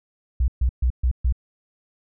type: tone bursts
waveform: sine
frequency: 62 Hz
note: B1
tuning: 7 cents sharp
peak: -16 dBFS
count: 5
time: 0.4-1.325 s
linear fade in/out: 5 ms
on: 81 ms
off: 130 ms
effects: none